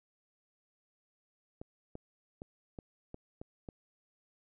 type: clicks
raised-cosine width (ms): 2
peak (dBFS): -30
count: 7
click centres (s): 1.615 / 1.954 / 2.419 / 2.788 / 3.144 / 3.415 / 3.688
effects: none

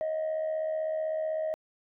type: tone with amplitude modulation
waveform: sine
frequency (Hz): 630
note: D#5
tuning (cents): +21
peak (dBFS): -24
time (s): 0.01-1.54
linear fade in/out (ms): 0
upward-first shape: sine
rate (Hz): 75.9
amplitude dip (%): 55
effects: tanh soft clip ceiling -25 dBFS

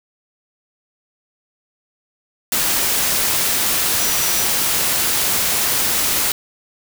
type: tone in noise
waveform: sine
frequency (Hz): 5860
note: F#8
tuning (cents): -18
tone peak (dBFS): -26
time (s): 4-4.45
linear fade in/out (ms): 2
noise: white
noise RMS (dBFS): -18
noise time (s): 2.52-6.32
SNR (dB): -11
effects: none

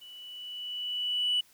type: tone with level ramp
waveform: sine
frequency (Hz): 2960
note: F#7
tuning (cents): 0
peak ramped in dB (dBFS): -46 to -22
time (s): 0.01-1.41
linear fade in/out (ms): 10
effects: tanh soft clip ceiling -21 dBFS + white hiss -61 dBFS RMS until 1.53 s

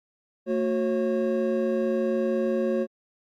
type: tone cluster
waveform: triangle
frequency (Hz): 225.8 / 366.8 / 543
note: A3 / F#4 / C#5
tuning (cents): +45 / -15 / -36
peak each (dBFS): -25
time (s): 0.46-2.87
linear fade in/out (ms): 50
effects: Opus 48 kbps

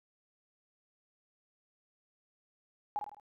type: tone with echo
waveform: sine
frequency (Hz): 830.6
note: G#5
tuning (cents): 0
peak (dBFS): -30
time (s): 2.96-2.99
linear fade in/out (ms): 0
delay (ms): 52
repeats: 4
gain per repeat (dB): -6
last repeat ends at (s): 3.198
effects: none

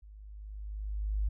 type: tone with level ramp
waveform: sine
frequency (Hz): 51.6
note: G#1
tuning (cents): -10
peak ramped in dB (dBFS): -49 to -26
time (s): 0.02-1.29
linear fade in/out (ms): 10
effects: none

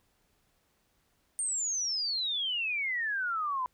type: exponential sweep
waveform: sine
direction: down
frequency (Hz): 8890 to 987.8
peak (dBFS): -29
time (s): 1.39-3.66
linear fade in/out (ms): 0
effects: pink hiss -72 dBFS RMS until 3.73 s

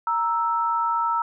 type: tone pair together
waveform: sine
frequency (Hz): 932.3 / 1318.5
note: A#5 / E6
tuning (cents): 0 / 0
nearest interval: tritone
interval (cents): 600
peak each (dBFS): -23 / -23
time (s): 0.07-1.22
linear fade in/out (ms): 2
effects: none

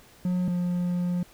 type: tone pair in turn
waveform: triangle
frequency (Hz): 180.4 / 177.2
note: F#3 / F3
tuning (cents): -44 / +25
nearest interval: unison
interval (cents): 31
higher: first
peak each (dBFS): -21 / -22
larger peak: first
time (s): 0.25-0.48 / 0.48-1.23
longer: second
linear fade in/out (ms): 2
effects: pink hiss -54 dBFS RMS until 1.33 s

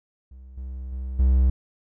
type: tone with level steps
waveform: triangle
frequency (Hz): 64.4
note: C2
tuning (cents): -27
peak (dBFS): -39 / -29 / -26 / -13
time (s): 0.31-1.5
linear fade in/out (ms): 5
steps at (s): 0.57 / 0.92 / 1.19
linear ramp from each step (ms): 5
effects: none

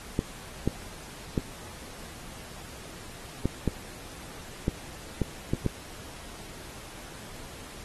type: clicks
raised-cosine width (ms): 3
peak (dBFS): -11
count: 9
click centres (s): 0.191 / 0.676 / 1.378 / 3.456 / 3.677 / 4.681 / 5.217 / 5.535 / 5.663
effects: pink hiss -45 dBFS RMS until 7.84 s + AAC 32 kbps

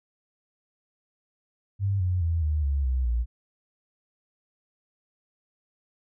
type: tone with pitch steps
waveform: sine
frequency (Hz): 98.8 / 90.6 / 83.08 / 76.19 / 69.86 / 64.06 / 58.75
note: G2 / F#2 / E2 / D#2 / C#2 / C2 / A#1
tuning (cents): +14 / -36 / +14 / -36 / +14 / -36 / +14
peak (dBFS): -22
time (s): 1.79-3.26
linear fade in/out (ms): 50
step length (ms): 210
effects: none

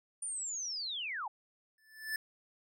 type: linear sweep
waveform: sine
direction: down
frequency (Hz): 9397 to 769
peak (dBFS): -36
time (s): 0.22-1.28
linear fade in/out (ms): 5
type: tone with exponential growth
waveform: square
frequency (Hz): 1751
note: A6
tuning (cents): -9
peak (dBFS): -32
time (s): 1.78-2.16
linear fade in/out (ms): 2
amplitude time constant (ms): 82
effects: none

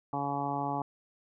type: harmonic tone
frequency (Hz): 141.4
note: C#3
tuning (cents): +35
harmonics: 1 / 2 / 3 / 4 / 5 / 6 / 7 / 8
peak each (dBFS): -39 / -37 / -43 / -44 / -37 / -34 / -42 / -40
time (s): 0.13-0.82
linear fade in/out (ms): 2
effects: none

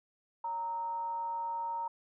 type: tone with frequency modulation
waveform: sine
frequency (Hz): 927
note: A#5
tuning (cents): -10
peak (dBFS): -33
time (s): 0.44-1.88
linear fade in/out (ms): 5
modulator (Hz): 363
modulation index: 0.23
effects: none

